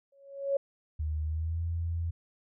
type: tone with exponential growth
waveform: sine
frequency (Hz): 554.4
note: C#5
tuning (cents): 0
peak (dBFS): -22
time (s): 0.12-0.57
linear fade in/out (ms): 5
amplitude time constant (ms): 96
type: tone with pitch glide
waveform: sine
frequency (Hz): 77 to 83.97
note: D#2 to E2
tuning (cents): -17 to +33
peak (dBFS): -29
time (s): 0.99-2.11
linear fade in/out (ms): 10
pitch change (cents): +150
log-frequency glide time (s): 1.24-1.62
effects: none